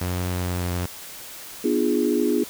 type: tone with pitch glide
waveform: sawtooth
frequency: 89.8 to 88.61 Hz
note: F2 to F2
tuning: +49 to +26 cents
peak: -20 dBFS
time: 0.01-0.86 s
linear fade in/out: 5 ms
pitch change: -23 cents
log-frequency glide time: 0.47-0.71 s
type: chord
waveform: sine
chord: B diminished seventh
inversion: none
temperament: equal with one note detuned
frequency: 246.9 / 300.7 / 349.2 / 415.3 Hz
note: B3 / D4 / F4 / Ab4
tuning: 0 / +41 / 0 / 0 cents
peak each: -24 dBFS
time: 1.64-2.44 s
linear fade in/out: 5 ms
effects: white hiss -39 dBFS RMS until 2.49 s

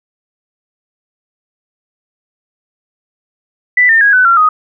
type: tone with pitch steps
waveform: sine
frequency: 1983 / 1807.9 / 1648.3 / 1502.8 / 1370.2 / 1249.2 Hz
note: B6 / A6 / G#6 / F#6 / F6 / D#6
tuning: +7 / +46 / -14 / +26 / -33 / +7 cents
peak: -5 dBFS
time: 3.77-4.49 s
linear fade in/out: 5 ms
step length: 120 ms
effects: none

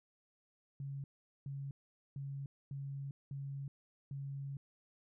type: tone bursts at uneven times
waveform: sine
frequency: 138.59 Hz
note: C#3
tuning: in tune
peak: -40 dBFS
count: 6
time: 0.8-1.04 / 1.46-1.71 / 2.16-2.46 / 2.71-3.11 / 3.31-3.68 / 4.11-4.57 s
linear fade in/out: 2 ms
effects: none

